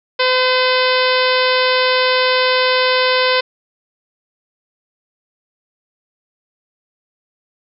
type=harmonic tone; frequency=510 Hz; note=C5; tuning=44 cents flat; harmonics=1 / 2 / 3 / 4 / 5 / 6 / 7 / 8 / 9 / 10; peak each=-16 / -19 / -21 / -22 / -23 / -24 / -24 / -25 / -26 / -26 dBFS; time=0.19-3.41 s; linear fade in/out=10 ms; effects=none